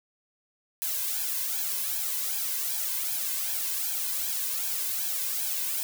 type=noise with flanger; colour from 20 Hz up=blue; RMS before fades=-30 dBFS; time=0.82-5.83 s; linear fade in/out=0 ms; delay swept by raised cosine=1.2 to 1.98 ms; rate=2.6 Hz; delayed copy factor=+0.85; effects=none